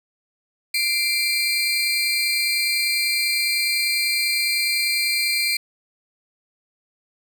30% pulse tone cluster, 2085 / 2359 / 4200 Hz, C7 / D7 / C8, -7 / +7 / +6 cents, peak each -27 / -19 / -21 dBFS, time 0.74-5.57 s, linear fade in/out 5 ms, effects none

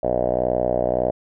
5% pulse tone with low-pass filter, 61.74 Hz, B1, in tune, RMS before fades -21 dBFS, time 0.03-1.11 s, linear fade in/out 5 ms, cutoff 620 Hz, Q 6.1, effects none

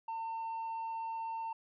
sine tone with tanh clipping, 904 Hz, A5, 47 cents sharp, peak -37 dBFS, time 0.08-1.53 s, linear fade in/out 5 ms, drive 2 dB, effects none

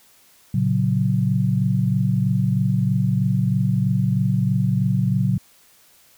sine chord, F# major, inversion first, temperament just, 115.62 / 138.75 / 185 Hz, A#2 / C#3 / F#3, -14 / +2 / 0 cents, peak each -21 dBFS, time 0.54-5.38 s, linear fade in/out 5 ms, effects white hiss -54 dBFS RMS until 6.17 s

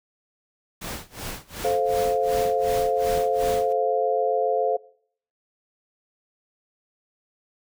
pink noise with tremolo, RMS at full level -32 dBFS, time 0.81-3.73 s, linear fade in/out 10 ms, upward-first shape sine, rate 2.7 Hz, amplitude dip 95%
sine chord, F major, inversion first, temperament just, 436.5 / 523.8 / 698.5 Hz, A4 / C5 / F5, -14 / +2 / 0 cents, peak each -24 dBFS, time 1.64-4.77 s, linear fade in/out 10 ms
effects noise-tail reverb RT60 0.6 s tail -22 dB re dry

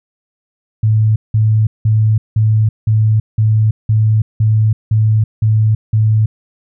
sine tone bursts, 108.9 Hz, A2, 17 cents flat, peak -8 dBFS, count 11, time 0.83-6.26 s, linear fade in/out 5 ms, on 330 ms, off 180 ms, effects none

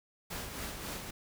pink noise with tremolo, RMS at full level -39 dBFS, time 0.3-1.11 s, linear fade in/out 10 ms, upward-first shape sine, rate 3.7 Hz, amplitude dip 45%, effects none

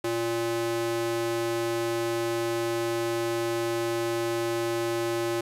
square tone with high-pass filter, 116 Hz, A#2, 8 cents flat, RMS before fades -28 dBFS, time 0.04-5.41 s, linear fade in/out 5 ms, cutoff 320 Hz, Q 1.6, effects resampled to 32000 Hz + 9-bit

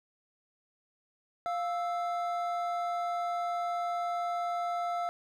triangle tone pair together, 698.9 / 1318.5 Hz, F5 / E6, +1 / 0 cents, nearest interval major seventh, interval 1099 cents, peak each -29 / -35 dBFS, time 1.46-5.09 s, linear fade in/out 0 ms, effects none

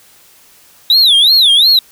triangle tone with vibrato, 3720 Hz, A#7, 4 cents flat, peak -4 dBFS, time 0.9-1.79 s, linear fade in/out 2 ms, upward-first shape sine, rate 2.8 Hz, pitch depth 260 cents each way, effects white hiss -45 dBFS RMS until 1.91 s

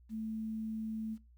sine tone with quantisation, 220 Hz, A3, in tune, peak -36 dBFS, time 0.09-1.18 s, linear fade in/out 50 ms, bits 11, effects noise-tail reverb RT60 0.2 s tail -19 dB re dry + added 60 Hz sine -58 dBFS peak until 1.37 s

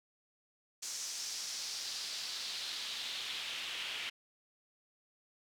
pink noise with band-pass filter sweep, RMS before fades -41 dBFS, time 0.82-4.1 s, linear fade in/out 10 ms, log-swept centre 6300 to 2800 Hz, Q 2.5, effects none

